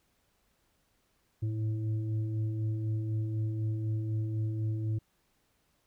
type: tone with frequency modulation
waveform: sine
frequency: 110 Hz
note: A2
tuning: in tune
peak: -29 dBFS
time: 1.42-4.99 s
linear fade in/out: 10 ms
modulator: 216 Hz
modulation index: 0.49
effects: pink hiss -73 dBFS RMS until 5.86 s